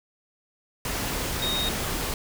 sine tone in noise, 3729 Hz, A#7, in tune, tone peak -26 dBFS, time 1.42-1.69 s, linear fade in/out 2 ms, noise pink, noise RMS -29 dBFS, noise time 0.85-2.14 s, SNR 0 dB, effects none

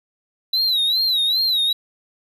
triangle tone with vibrato, 3946 Hz, B7, 2 cents flat, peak -15 dBFS, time 0.53-1.73 s, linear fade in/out 5 ms, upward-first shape sine, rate 2.5 Hz, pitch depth 120 cents each way, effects none

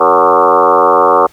sine tone with frequency modulation, 823 Hz, G#5, 16 cents flat, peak -5 dBFS, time 0-1.27 s, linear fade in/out 10 ms, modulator 86.6 Hz, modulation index 5, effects pink hiss -46 dBFS RMS until 1.32 s

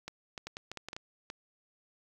clicks, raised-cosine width 0.2 ms, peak -23 dBFS, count 10, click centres 0.08 / 0.378 / 0.47 / 0.569 / 0.716 / 0.773 / 0.886 / 0.931 / 0.965 / 1.301 s, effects 9-bit

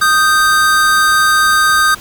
square tone pair together, 1238 / 1562.9 Hz, D#6 / G6, -9 / -6 cents, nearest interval major third, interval 403 cents, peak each -12 dBFS, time 0.01-1.95 s, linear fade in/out 10 ms, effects pink hiss -34 dBFS RMS until 2 s

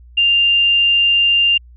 sine tone, 2794 Hz, F7, in tune, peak -10 dBFS, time 0.17-1.58 s, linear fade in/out 10 ms, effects added 60 Hz sine -39 dBFS peak until 1.76 s

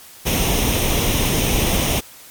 pink noise with comb filter, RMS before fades -18 dBFS, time 0.25-2.01 s, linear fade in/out 20 ms, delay 0.33 ms, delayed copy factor +0.6, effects white hiss -42 dBFS RMS until 2.3 s + MP3 96 kbps

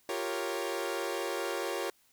sawtooth chord, G half-diminished seventh, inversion third, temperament equal with one note detuned, 349.2 / 393.6 / 466.2 / 554.4 Hz, F4 / G4 / Bb4 / Db5, 0 / +7 / 0 / 0 cents, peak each -34 dBFS, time 0.09-1.9 s, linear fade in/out 2 ms, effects white hiss -67 dBFS RMS until 2.12 s

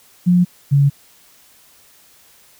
sine tone pair in turn, 178 / 140.96 Hz, F3 / C#3, +33 / +29 cents, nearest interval major third, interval 404 cents, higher first, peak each -9 dBFS, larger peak neither, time 0.26-0.45 / 0.71-0.9 s, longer neither, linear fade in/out 20 ms, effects white hiss -50 dBFS RMS until 2.59 s

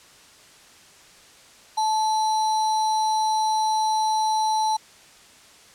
sine tone with sample-and-hold, 870 Hz, A5, 20 cents flat, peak -19 dBFS, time 1.77-4.77 s, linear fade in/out 10 ms, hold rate 4900 Hz, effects white hiss -50 dBFS RMS until 5.74 s + low-pass 8000 Hz 12 dB/octave

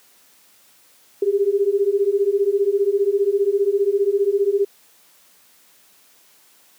sine beating tone pair, 392 / 407 Hz, G4 / G#4, 0 / -35 cents, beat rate 15 Hz, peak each -19 / -18 dBFS, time 1.22-4.65 s, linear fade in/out 5 ms, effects white hiss -54 dBFS RMS until 6.78 s + high-pass 150 Hz 12 dB/octave

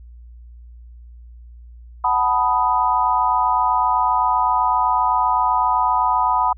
sine chord, B dominant seventh, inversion second, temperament equal, 740 / 880 / 987.8 / 1244.5 Hz, F#5 / A5 / B5 / D#6, 0 / 0 / 0 / 0 cents, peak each -23 / -22 / -17 / -23 dBFS, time 2.04-6.53 s, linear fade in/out 5 ms, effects added 59 Hz sine -38 dBFS peak until 6.57 s

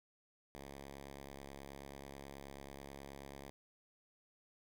5% pulse tone, 69.3 Hz, C#2, in tune, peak -38 dBFS, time 0.55-3.5 s, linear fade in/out 0 ms, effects none

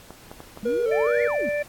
clicks, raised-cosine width 1 ms, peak -24 dBFS, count 4, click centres 0.106 / 0.315 / 0.404 / 0.574 s
sine exponential two-way sweep, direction up then down, 200.3 to 2217 to 200.3 Hz, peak -29 dBFS, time 0.63-1.49 s, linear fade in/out 0 ms, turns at 1.23 s
triangle tone with vibrato, 462.1 Hz, A#4, 15 cents flat, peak -19 dBFS, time 0.65-1.28 s, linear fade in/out 10 ms, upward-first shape square, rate 2.4 Hz, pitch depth 59 cents each way
harmonic tone, 587.3 Hz, D5, in tune, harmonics 1 / 3 / 4, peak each -23 / -32 / -33 dBFS, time 0.91-1.63 s, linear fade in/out 10 ms
effects pink hiss -48 dBFS RMS until 1.68 s + AAC 64 kbps

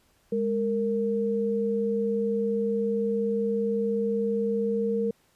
sine tone pair together, 205.8 / 461.4 Hz, G#3 / A#4, -16 / -18 cents, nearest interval octave + major second, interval 1398 cents, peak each -28 / -25 dBFS, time 0.32-5.11 s, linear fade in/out 5 ms, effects pink hiss -65 dBFS RMS until 5.35 s + resampled to 32000 Hz

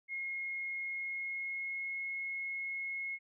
sine tone with pitch glide, 2154 to 2169 Hz, C7 to C#7, +50 to -38 cents, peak -36 dBFS, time 0.08-3.19 s, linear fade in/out 50 ms, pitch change +12 cents, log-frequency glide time 0.79-2.02 s, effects none

